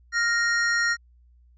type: tone pair together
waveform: square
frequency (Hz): 1401 / 1864.7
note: F6 / A#6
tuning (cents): +5 / 0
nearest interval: perfect fourth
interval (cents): 495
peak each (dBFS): -26 / -23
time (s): 0.12-0.97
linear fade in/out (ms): 50
effects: added 60 Hz sine -53 dBFS peak until 1.57 s + resampled to 16000 Hz